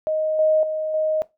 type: tone with level steps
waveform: sine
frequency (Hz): 624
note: D#5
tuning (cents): +5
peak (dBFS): -19 / -14 / -22 / -18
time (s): 0.07-1.22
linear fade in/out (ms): 0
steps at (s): 0.39 / 0.63 / 0.94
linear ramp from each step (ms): 2
effects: noise-tail reverb RT60 0.2 s tail -18 dB re dry